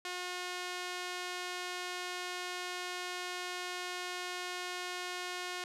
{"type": "tone with band-pass filter", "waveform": "sawtooth", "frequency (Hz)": 360, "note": "F#4", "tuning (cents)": -47, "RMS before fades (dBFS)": -40, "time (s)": [0.05, 5.64], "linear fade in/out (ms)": 2, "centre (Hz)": 3300, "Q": 0.56, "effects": ["resampled to 32000 Hz"]}